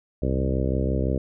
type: harmonic tone with a mistuned harmonic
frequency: 65.9 Hz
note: C2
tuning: 13 cents sharp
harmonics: 1 / 2 / 3 / 4 / 5 / 6 / 7 / 8 / 9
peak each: -25 / -28 / -30 / -31 / -32 / -33 / -33 / -34 / -35 dBFS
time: 0.22-1.18 s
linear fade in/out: 5 ms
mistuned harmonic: 1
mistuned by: +57 cents
effects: none